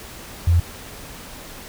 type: tone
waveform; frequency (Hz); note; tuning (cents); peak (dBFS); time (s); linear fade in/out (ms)
sine; 85.6; F2; -34; -12; 0.47-0.6; 5
effects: pink hiss -38 dBFS RMS until 1.68 s